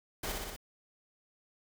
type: noise with echo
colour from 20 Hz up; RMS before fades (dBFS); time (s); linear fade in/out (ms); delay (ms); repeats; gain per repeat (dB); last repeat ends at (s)
pink; -37; 0.23-0.32; 5; 61; 4; -2; 0.564
effects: none